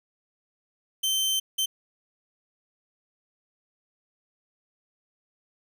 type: tone bursts at uneven times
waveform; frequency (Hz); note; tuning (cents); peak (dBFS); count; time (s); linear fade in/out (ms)
sawtooth; 3100; G7; -20; -20; 2; 1.03-1.4 / 1.58-1.66; 10
effects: none